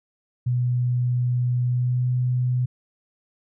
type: tone with pitch glide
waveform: sine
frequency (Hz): 123.47 to 125.19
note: B2 to B2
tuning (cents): 0 to +24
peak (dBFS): -19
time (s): 0.46-2.66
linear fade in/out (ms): 10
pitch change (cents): +24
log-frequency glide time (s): 1.66-2.08
effects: none